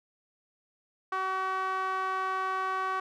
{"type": "tone with band-pass filter", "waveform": "sawtooth", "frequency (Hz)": 378.4, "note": "F#4", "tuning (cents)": 39, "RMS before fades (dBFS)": -31, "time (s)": [1.12, 3], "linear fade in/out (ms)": 5, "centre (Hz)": 1200, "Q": 3.5, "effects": []}